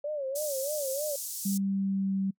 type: tone with vibrato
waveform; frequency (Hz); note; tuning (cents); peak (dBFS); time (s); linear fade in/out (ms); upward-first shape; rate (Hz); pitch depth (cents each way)
sine; 567; C#5; +39; -30; 0.04-1.16; 5; sine; 3.2; 130
type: band-pass noise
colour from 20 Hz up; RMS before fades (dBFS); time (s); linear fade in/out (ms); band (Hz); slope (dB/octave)
pink; -37; 0.35-1.58; 10; 6000 to 16000; 24
type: tone with pitch glide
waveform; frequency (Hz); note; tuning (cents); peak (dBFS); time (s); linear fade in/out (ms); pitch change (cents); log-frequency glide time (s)
sine; 196 to 193.53; G3 to G3; 0 to -22; -26; 1.45-2.31; 10; -22; 1.61-2.18
effects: noise-tail reverb RT60 0.1 s tail -26 dB re dry